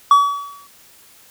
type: tone with exponential decay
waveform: triangle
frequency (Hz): 1138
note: C#6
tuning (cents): +45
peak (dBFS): -3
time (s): 0.11-0.67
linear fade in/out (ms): 2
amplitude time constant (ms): 120
effects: white hiss -48 dBFS RMS until 1.3 s